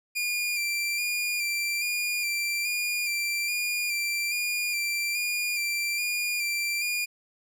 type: tone with vibrato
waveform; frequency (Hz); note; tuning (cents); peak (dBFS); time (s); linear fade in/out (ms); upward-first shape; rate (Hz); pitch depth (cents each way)
sawtooth; 2392; D7; +31; -23; 0.15-7.06; 20; square; 1.2; 26
effects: none